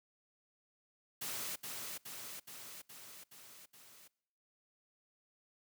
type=noise with echo; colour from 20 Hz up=white; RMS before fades=-41 dBFS; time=1.21-1.56 s; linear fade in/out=10 ms; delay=420 ms; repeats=6; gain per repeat=-3 dB; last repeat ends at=4.08 s; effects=noise-tail reverb RT60 0.8 s tail -25 dB re dry + high-pass 100 Hz 12 dB/octave